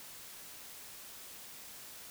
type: silence
effects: white hiss -50 dBFS RMS until 2.1 s